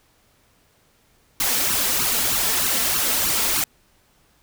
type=noise with flanger; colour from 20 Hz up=white; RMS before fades=-21 dBFS; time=1.4-3.64 s; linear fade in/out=2 ms; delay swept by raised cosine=0.69 to 4.59 ms; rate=3.2 Hz; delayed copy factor=+0.75; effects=pink hiss -60 dBFS RMS until 4.42 s